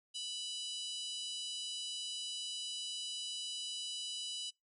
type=harmonic tone; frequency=987.8 Hz; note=B5; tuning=in tune; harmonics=3 / 4 / 5 / 6 / 7 / 8 / 9 / 10; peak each=-42 / -46 / -47 / -53 / -52 / -54 / -52 / -55 dBFS; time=0.14-4.51 s; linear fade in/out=20 ms; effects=noise-tail reverb RT60 0.2 s tail -26 dB re dry